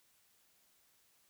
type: silence
effects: white hiss -71 dBFS RMS until 1.29 s